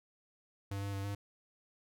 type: tone with pitch steps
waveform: square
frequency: 99.1 / 100 / 98.4 / 100.9 Hz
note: G2 / G2 / G2 / G#2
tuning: +19 / +35 / +7 / -49 cents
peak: -37 dBFS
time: 0.71-1.15 s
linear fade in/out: 5 ms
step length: 110 ms
effects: none